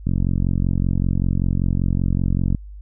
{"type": "click train", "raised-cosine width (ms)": 5, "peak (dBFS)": -8, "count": 113, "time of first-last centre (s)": [0.07, 2.548], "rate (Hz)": 45.2, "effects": ["added 50 Hz sine -34 dBFS peak until 2.81 s"]}